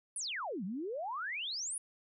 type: exponential two-way sweep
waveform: sine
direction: down then up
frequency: 10550 to 173.1 to 10550 Hz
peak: -36 dBFS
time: 0.16-1.78 s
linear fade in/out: 2 ms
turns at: 0.64 s
effects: none